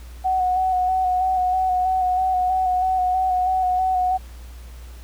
sine tone with vibrato, 741 Hz, F#5, 2 cents sharp, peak -17 dBFS, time 0.24-4.18 s, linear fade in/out 20 ms, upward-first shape square, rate 3.1 Hz, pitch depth 20 cents each way, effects added 60 Hz sine -36 dBFS peak until 5.03 s + pink hiss -49 dBFS RMS until 5.03 s

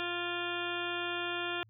harmonic tone with a mistuned harmonic, 349.2 Hz, F4, in tune, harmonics 1 / 2 / 3 / 4 / 5 / 7 / 8 / 9 / 10, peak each -39 / -42 / -44 / -40 / -42 / -42 / -43 / -44 / -44 dBFS, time 0-1.63 s, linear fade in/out 0 ms, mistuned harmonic 9, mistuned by +23 cents, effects added 109 Hz sine -59 dBFS peak until 1.69 s

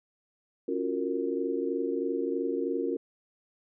sine chord, Gb major seventh, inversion second, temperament just, 277.5 / 346.9 / 370 / 462.5 Hz, Db4 / F4 / Gb4 / Bb4, +2 / -12 / 0 / -14 cents, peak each -33 / -33 / -34 / -32 dBFS, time 0.68-2.97 s, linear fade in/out 5 ms, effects none

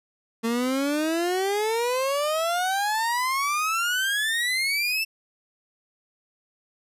30% pulse exponential sweep, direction up, 225 to 2680 Hz, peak -20 dBFS, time 0.43-5.05 s, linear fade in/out 20 ms, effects resampled to 32000 Hz

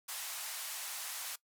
white band-pass noise, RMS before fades -42 dBFS, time 0.08-1.36 s, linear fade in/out 10 ms, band 700 to 14000 Hz, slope 24 dB/octave, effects noise-tail reverb RT60 0.1 s tail -20 dB re dry

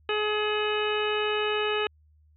harmonic tone with a mistuned harmonic, 423.1 Hz, G#4, 32 cents sharp, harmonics 1 / 2 / 3 / 4 / 5 / 6 / 7 / 9, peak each -27 / -35 / -33 / -35 / -42 / -33 / -33 / -42 dBFS, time 0.09-1.87 s, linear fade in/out 2 ms, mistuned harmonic 9, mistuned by -30 cents, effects added 76 Hz sine -57 dBFS peak until 2.36 s

